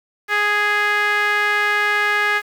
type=tone with band-pass filter; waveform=sawtooth; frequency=415.2 Hz; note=G#4; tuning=in tune; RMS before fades=-18 dBFS; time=0.28-2.42 s; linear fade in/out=50 ms; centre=1800 Hz; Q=3.2; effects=7-bit